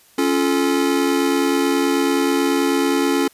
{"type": "chord", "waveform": "square", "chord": "Db augmented", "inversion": "none", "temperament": "just", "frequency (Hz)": [277.2, 346.5, 433.1], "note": ["Db4", "F4", "A4"], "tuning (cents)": [0, -14, -27], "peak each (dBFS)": [-19, -22, -23], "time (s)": [0.18, 3.28], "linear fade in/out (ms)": 5, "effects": ["white hiss -52 dBFS RMS until 3.33 s", "resampled to 32000 Hz"]}